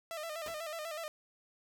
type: tone with vibrato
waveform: sawtooth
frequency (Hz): 637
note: D#5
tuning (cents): +41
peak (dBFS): -35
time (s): 0.11-1.08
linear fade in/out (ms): 0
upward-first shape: square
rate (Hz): 8.1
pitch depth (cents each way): 76
type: noise with exponential decay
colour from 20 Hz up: pink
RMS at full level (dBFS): -43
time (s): 0.46-0.64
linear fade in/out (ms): 2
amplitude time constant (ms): 37
effects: none